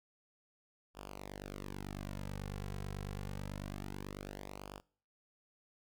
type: tone with flanger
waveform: sawtooth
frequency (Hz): 49.1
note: G1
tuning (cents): +4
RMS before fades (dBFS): -44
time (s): 0.94-4.82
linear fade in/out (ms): 50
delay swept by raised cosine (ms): 0.49 to 3.39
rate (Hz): 0.26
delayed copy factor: -0.8
effects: noise-tail reverb RT60 0.5 s tail -24 dB re dry